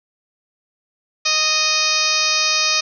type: harmonic tone with a mistuned harmonic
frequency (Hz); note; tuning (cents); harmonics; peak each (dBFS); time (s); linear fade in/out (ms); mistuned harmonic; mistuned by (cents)
622.3; D#5; 0; 1 / 2 / 3 / 4 / 5 / 6 / 7 / 8 / 9 / 10; -32 / -25 / -30 / -21 / -30 / -24 / -24 / -22 / -23 / -26; 1.25-2.81; 10; 3; -20
effects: none